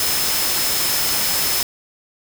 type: tone in noise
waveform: sine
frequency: 5190 Hz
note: E8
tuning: 28 cents flat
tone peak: -25 dBFS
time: 0-1.63 s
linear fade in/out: 2 ms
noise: white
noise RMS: -20 dBFS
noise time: 0-1.63 s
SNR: -8 dB
effects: none